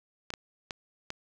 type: clicks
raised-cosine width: 0.2 ms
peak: -18 dBFS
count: 4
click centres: 0.304 / 0.338 / 0.708 / 1.104 s
effects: none